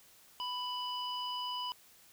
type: harmonic tone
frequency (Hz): 992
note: B5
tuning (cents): +7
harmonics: 1 / 3 / 5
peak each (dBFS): -38 / -39 / -46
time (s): 0.4-1.72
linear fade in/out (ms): 0
effects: white hiss -61 dBFS RMS until 2.12 s